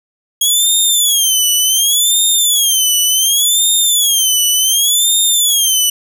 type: tone with vibrato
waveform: 15% pulse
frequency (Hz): 3292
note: G#7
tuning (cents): -16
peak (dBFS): -3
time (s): 0.41-5.9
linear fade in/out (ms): 5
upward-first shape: sine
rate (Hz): 0.68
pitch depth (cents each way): 180
effects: none